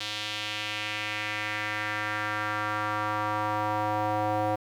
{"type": "tone with band-pass filter sweep", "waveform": "square", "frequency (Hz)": 105.8, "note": "G#2", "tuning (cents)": 33, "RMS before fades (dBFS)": -30, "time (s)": [0, 4.56], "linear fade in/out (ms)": 10, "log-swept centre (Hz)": [3600, 700], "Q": 2.1, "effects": ["9-bit"]}